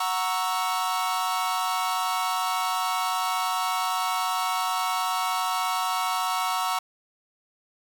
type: chord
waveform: 45% pulse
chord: F# dominant seventh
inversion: none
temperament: equal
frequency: 740 / 932.3 / 1108.7 / 1318.5 Hz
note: F#5 / A#5 / C#6 / E6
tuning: 0 / 0 / 0 / 0 cents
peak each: -30 dBFS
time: 0-6.79 s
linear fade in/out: 5 ms
effects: none